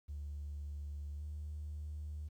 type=tone with pitch glide; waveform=triangle; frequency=72.8 to 75.24 Hz; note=D2 to D2; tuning=-15 to +42 cents; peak=-37 dBFS; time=0.08-2.29 s; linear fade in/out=20 ms; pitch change=+57 cents; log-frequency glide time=1.16-1.23 s; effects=tanh soft clip ceiling -38 dBFS + 12-bit